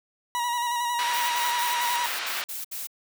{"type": "tone with vibrato", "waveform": "40% pulse", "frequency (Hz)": 961, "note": "B5", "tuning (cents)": -48, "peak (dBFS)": -24, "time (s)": [0.35, 2.06], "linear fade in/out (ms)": 0, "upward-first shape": "square", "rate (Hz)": 11, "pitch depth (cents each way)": 26}
{"type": "band-pass noise", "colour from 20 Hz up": "pink", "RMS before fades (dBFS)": -32, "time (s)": [0.99, 2.44], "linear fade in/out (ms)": 0, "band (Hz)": [1300, 4200], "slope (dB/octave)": 12}
{"type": "noise bursts", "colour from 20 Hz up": "blue", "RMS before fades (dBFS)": -34, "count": 8, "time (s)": [1.13, 2.872], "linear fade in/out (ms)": 10, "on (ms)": 160, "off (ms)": 66}
{"effects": []}